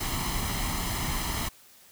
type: noise with comb filter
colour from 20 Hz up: pink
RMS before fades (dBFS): -30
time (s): 0-1.49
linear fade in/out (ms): 10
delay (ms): 0.98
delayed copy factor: +0.65
effects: white hiss -55 dBFS RMS until 1.91 s